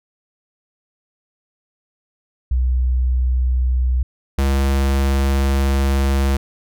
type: tone pair in turn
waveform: sine / square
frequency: 62.8 / 68.23 Hz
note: B1 / C#2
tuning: +30 / -27 cents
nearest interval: minor second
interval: 143 cents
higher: second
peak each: -14 / -15 dBFS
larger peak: first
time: 2.51-4.03 / 4.38-6.37 s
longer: second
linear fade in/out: 5 ms
effects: none